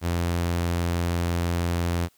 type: tone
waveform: sawtooth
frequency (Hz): 86.1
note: F2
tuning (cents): -24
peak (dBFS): -19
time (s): 0.01-2.09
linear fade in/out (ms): 50
effects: white hiss -63 dBFS RMS until 2.17 s